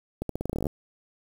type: accelerating click train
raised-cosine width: 2 ms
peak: -16 dBFS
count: 14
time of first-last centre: 0.22-0.668 s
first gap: 73 ms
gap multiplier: 0.86
effects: 7-bit